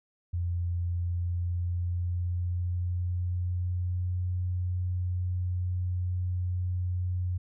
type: tone with pitch glide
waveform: sine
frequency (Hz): 87.1 to 90.22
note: F2 to F#2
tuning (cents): -4 to -43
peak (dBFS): -27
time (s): 0.33-7.38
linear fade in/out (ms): 10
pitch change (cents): +61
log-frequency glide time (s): 0.81-4.46
effects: none